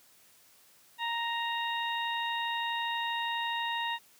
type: harmonic tone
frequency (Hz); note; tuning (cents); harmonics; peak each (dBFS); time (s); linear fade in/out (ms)
932.3; A#5; 0; 1 / 2 / 3 / 4; -33 / -36 / -38 / -39; 0.98-3.99; 50
effects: white hiss -61 dBFS RMS until 4.19 s + high-pass 80 Hz 12 dB/octave